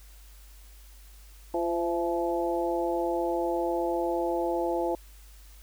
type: harmonic tone with a mistuned harmonic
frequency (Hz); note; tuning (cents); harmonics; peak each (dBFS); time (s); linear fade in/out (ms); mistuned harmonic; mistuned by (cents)
171.6; F3; -30; 2 / 3 / 4 / 5; -29 / -31 / -32 / -33; 1.54-4.95; 2; 4; -35
effects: added 50 Hz sine -48 dBFS peak until 5.62 s + white hiss -57 dBFS RMS until 5.62 s